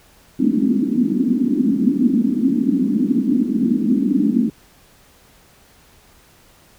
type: band-pass noise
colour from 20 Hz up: white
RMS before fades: -17 dBFS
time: 0.39-4.5 s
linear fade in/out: 5 ms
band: 210 to 280 Hz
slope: 48 dB/octave
effects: pink hiss -51 dBFS RMS until 6.78 s